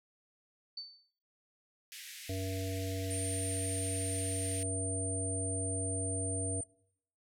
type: tone with exponential decay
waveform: sine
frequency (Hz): 4533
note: C#8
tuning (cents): +38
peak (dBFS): -37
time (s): 0.77-1.11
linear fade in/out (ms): 5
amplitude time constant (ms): 73
type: band-pass noise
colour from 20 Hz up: pink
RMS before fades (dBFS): -48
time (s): 1.92-4.63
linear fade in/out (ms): 0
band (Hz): 1800 to 14000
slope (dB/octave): 48
type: harmonic tone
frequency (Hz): 95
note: F#2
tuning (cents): +46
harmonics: 1 / 3 / 5 / 7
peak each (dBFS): -36 / -41 / -43 / -44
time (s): 2.29-6.61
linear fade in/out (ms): 5
type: tone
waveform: sine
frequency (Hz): 8980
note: C#9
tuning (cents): +21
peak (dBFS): -37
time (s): 3.1-6.64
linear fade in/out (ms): 10
effects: noise-tail reverb RT60 0.7 s tail -23 dB re dry